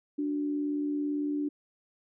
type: tone pair together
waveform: sine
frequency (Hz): 292.1 / 370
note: D4 / F#4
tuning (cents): -9 / 0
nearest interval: major third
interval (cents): 409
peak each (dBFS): -28 / -40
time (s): 0.18-1.49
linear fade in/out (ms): 10
effects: none